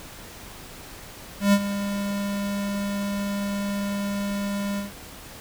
square tone with ADSR envelope, 201.1 Hz, G3, 44 cents sharp, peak -14 dBFS, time 1.4-4.92 s, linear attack 130 ms, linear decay 56 ms, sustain -12 dB, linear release 150 ms, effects pink hiss -42 dBFS RMS until 5.4 s

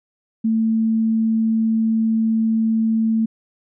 sine tone, 223.1 Hz, A3, 24 cents sharp, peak -15 dBFS, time 0.44-3.26 s, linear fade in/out 10 ms, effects none

